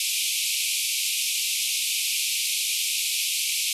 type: band-pass noise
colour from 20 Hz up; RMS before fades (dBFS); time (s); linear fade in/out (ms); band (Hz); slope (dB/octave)
pink; -26; 0-3.73; 2; 2300 to 13000; 96
effects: none